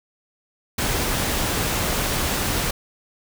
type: noise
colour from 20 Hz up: pink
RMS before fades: -23 dBFS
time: 0.78-2.71 s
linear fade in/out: 5 ms
effects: none